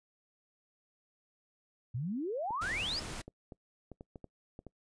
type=exponential sweep; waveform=sine; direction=up; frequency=111.1 to 5260 Hz; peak=-33 dBFS; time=1.94-3 s; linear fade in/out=10 ms
type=clicks; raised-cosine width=2 ms; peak=-33 dBFS; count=11; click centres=2.507 / 2.714 / 3.022 / 3.28 / 3.522 / 3.917 / 4.009 / 4.158 / 4.243 / 4.591 / 4.667 s
type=noise; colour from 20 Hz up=pink; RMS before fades=-42 dBFS; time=2.61-3.22 s; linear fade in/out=10 ms
effects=noise-tail reverb RT60 0.1 s tail -24 dB re dry + resampled to 22050 Hz